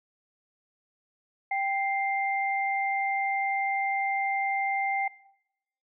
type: tone pair together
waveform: sine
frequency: 785.1 / 2096 Hz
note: G5 / C7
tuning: +2 / +2 cents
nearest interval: octave + perfect fourth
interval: 1700 cents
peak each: -27 / -30 dBFS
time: 1.51-5.08 s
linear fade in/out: 5 ms
effects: noise-tail reverb RT60 0.8 s tail -20 dB re dry